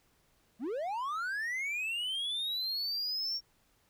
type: linear sweep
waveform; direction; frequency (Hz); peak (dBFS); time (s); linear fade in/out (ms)
triangle; up; 196 to 5560; -31; 0.59-3.41; 50
effects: pink hiss -70 dBFS RMS until 3.89 s